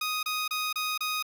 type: tone bursts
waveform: 15% pulse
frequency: 1247 Hz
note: D#6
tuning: 3 cents sharp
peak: -22 dBFS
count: 5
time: 0.01-1.226 s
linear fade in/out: 5 ms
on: 220 ms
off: 29 ms
effects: none